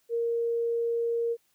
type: tone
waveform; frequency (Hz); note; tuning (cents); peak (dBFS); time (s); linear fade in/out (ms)
sine; 466.2; A#4; 0; -25; 0.09-1.37; 50
effects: white hiss -70 dBFS RMS until 1.54 s